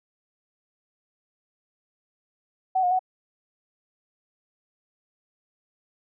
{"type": "tone with pitch steps", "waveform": "sine", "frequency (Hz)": [752, 718, 744], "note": ["F#5", "F5", "F#5"], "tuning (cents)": [28, 48, 9], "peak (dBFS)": -19, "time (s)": [2.75, 2.993], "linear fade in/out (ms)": 10, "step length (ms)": 81, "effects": []}